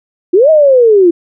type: linear two-way sweep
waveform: sine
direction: up then down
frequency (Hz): 329.6 to 644 to 329.6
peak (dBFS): -3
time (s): 0.33-1.11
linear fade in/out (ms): 10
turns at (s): 0.5
effects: none